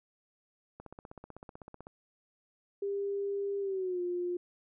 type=click train; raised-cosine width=1 ms; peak=-32 dBFS; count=18; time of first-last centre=0.8-1.869 s; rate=15.9 Hz
type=tone with pitch glide; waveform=sine; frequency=399.8 to 354.1 Hz; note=G4 to F4; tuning=+34 to +24 cents; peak=-31 dBFS; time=2.82-4.37 s; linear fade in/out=5 ms; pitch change=-210 cents; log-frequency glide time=3.6-4.01 s
effects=none